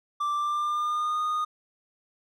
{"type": "tone with pitch glide", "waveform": "triangle", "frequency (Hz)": [1174.7, 1231], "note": ["D6", "D#6"], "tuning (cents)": [0, -19], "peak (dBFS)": -23, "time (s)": [0.2, 1.45], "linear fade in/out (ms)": 10, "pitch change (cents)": 81, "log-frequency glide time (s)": [0.34, 1.21], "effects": []}